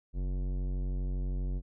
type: tone with tanh clipping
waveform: sine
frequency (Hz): 46.27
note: F#1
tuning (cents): +1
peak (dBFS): -32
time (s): 0.13-1.62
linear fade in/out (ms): 50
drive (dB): 16
effects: none